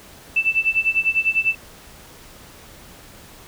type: tone with tremolo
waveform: sine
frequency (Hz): 2651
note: E7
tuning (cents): +9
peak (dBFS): -13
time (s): 0.36-1.55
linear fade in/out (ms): 5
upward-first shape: sine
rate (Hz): 10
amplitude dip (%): 90
effects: pink hiss -44 dBFS RMS until 3.47 s

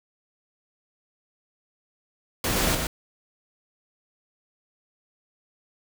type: noise with echo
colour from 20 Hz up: pink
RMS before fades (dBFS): -25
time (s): 2.44-2.75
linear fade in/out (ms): 2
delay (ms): 120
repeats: 1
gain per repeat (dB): -3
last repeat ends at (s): 2.87
effects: none

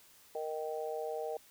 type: harmonic tone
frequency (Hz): 155.56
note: D#3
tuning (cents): 0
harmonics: 3 / 4 / 5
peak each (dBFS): -38 / -40 / -42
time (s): 0.35-1.37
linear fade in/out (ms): 2
effects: white hiss -61 dBFS RMS until 1.5 s

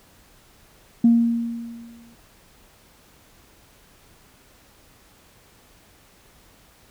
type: tone with exponential decay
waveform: sine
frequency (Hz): 233.1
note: A#3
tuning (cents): 0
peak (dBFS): -9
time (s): 1.04-2.15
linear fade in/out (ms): 5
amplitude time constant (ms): 240
effects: tanh soft clip ceiling -6 dBFS + pink hiss -54 dBFS RMS until 6.9 s

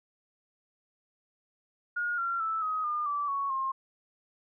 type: tone with pitch steps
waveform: sine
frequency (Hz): 1432 / 1372.9 / 1316.2 / 1261.8 / 1209.7 / 1159.8 / 1111.9 / 1066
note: F6 / F6 / E6 / D#6 / D#6 / D6 / C#6 / C6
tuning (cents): +43 / -30 / -3 / +24 / -49 / -22 / +5 / +32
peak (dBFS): -28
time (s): 1.96-3.72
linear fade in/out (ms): 10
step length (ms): 220
effects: none

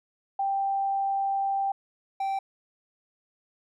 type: tone pair in turn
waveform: sine / triangle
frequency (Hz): 786 / 779.7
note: G5 / G5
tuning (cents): +4 / -10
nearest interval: unison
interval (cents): 14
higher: first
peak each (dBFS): -24 / -24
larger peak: neither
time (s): 0.39-1.72 / 2.2-2.39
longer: first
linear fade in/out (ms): 5
effects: none

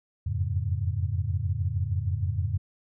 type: tone cluster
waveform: sine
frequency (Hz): 86 / 92.5 / 105.2 / 137.6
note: F2 / F#2 / G#2 / C#3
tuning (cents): -26 / 0 / +23 / -12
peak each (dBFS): -29 / -32 / -29 / -34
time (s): 0.26-2.58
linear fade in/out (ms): 10
effects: none

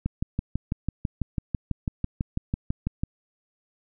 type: click train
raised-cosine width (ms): 5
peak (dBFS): -13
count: 19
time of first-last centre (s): 0.06-3.035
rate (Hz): 6.05
effects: none

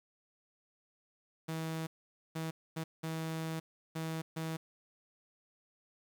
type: tone bursts at uneven times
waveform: sawtooth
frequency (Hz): 161.1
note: E3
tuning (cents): -39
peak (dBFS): -32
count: 6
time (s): 1.48-1.87 / 2.35-2.51 / 2.76-2.84 / 3.03-3.6 / 3.95-4.22 / 4.36-4.57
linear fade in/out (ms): 10
effects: 10-bit

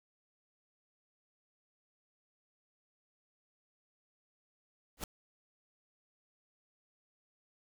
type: noise with exponential growth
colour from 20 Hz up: pink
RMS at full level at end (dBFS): -33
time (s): 4.97-5.04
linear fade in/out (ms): 2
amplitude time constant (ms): 15
effects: none

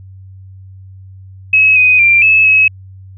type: tone with pitch steps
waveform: sine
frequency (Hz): 2567 / 2503 / 2373 / 2598 / 2566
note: E7 / D#7 / D7 / E7 / E7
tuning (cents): -47 / +10 / +17 / -26 / -47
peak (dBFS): -5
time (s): 1.53-2.68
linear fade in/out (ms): 5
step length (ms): 230
effects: added 95 Hz sine -32 dBFS peak until 3.17 s

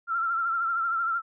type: tone with vibrato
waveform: sine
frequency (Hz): 1356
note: E6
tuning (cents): +49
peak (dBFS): -24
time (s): 0.07-1.22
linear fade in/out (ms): 50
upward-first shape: sine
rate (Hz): 13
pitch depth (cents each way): 55
effects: none

